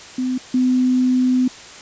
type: tone pair in turn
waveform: sine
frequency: 254.9 / 253.7 Hz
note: C4 / B3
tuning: -45 / +47 cents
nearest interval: unison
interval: 8 cents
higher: first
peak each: -18 / -13 dBFS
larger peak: second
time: 0.18-0.38 / 0.54-1.48 s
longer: second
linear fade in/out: 5 ms
effects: white hiss -38 dBFS RMS until 1.81 s + resampled to 16000 Hz